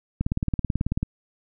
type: click train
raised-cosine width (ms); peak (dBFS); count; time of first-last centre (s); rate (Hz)
5; -11; 16; 0.21-1.03; 18.3
effects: none